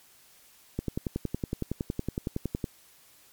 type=click train; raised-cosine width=3 ms; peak=-16 dBFS; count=21; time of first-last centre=0.79-2.642 s; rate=10.8 Hz; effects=white hiss -58 dBFS RMS until 3.32 s + MP3 96 kbps